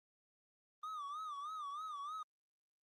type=tone with vibrato; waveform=triangle; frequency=1200 Hz; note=D6; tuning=37 cents sharp; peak=-40 dBFS; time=0.83-2.23 s; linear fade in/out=5 ms; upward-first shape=sine; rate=3.2 Hz; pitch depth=120 cents each way; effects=Opus 24 kbps